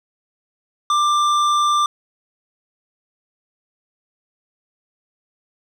sine tone with hard clipping, 1185 Hz, D6, 15 cents sharp, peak -16 dBFS, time 0.9-1.86 s, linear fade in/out 2 ms, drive 11 dB, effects none

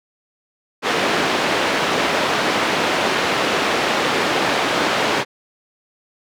pink band-pass noise, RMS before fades -19 dBFS, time 0.82-5.25 s, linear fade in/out 50 ms, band 310 to 3500 Hz, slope 12 dB/octave, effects none

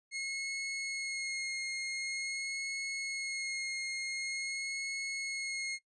sawtooth tone with vibrato, 2160 Hz, C#7, 45 cents flat, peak -32 dBFS, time 0.11-5.79 s, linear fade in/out 50 ms, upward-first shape sine, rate 0.46 Hz, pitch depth 15 cents each way, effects noise-tail reverb RT60 0.1 s tail -17 dB re dry + resampled to 22050 Hz

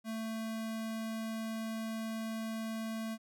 square tone, 222.7 Hz, A3, 21 cents sharp, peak -37 dBFS, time 0.04-3.18 s, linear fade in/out 50 ms, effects none

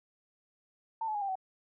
sine tone with pitch steps, 898 / 860.4 / 824.4 / 789.9 / 756.9 Hz, A5 / A5 / G#5 / G5 / F#5, +35 / -39 / -13 / +13 / +39 cents, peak -31 dBFS, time 1.01-1.355 s, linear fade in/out 5 ms, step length 69 ms, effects none

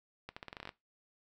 accelerating click train, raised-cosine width 0.3 ms, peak -27 dBFS, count 11, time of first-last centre 0.29-0.692 s, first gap 75 ms, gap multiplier 0.85, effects noise-tail reverb RT60 0.2 s tail -18 dB re dry

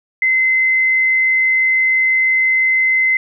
sine tone, 2057 Hz, C7, 30 cents flat, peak -11 dBFS, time 0.22-3.17 s, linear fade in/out 2 ms, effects none

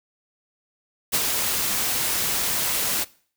white noise with ADSR envelope, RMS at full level -19 dBFS, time 1.12-3.05 s, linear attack 26 ms, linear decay 32 ms, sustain -5 dB, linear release 25 ms, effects noise-tail reverb RT60 0.5 s tail -22 dB re dry

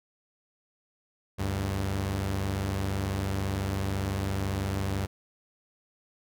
sawtooth tone pair together, 72.06 / 98 Hz, D2 / G2, -32 / 0 cents, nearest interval perfect fourth, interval 532 cents, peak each -30 / -25 dBFS, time 1.38-5.07 s, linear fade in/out 20 ms, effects none

